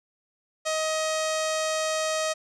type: tone with low-pass filter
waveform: sawtooth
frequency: 630 Hz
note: D#5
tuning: 21 cents sharp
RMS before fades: -27 dBFS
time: 0.65-2.34 s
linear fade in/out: 20 ms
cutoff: 7200 Hz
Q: 2.2
effects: none